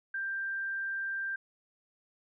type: tone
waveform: sine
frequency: 1580 Hz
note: G6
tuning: 13 cents sharp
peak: -32 dBFS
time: 0.14-1.36 s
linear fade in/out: 5 ms
effects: none